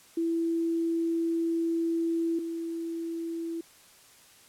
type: tone pair in turn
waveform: sine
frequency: 332.3 / 332.3 Hz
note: E4 / E4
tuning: +14 / +14 cents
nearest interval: unison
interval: 0 cents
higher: neither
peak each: -25 / -31 dBFS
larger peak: first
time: 0.17-2.39 / 2.39-3.61 s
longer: first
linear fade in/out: 5 ms
effects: white hiss -56 dBFS RMS until 4.48 s + low-pass 12000 Hz 12 dB/octave